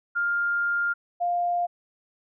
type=tone pair in turn; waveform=sine; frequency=1403 / 701.5 Hz; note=F6 / F5; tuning=+8 / +8 cents; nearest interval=octave; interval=1200 cents; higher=first; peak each=-22 dBFS; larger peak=neither; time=0.15-0.94 / 1.2-1.67 s; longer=first; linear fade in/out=20 ms; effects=none